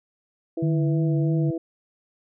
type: harmonic tone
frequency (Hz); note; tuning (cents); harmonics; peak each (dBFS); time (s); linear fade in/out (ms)
164.81; E3; 0; 2 / 3 / 4; -26 / -34 / -37; 0.57-1.58; 5
type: tone with vibrato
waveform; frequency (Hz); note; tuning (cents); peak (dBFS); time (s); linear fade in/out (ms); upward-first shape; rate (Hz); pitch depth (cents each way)
sine; 151.1; D3; +50; -20; 0.62-1.51; 10; sine; 3.1; 54
effects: none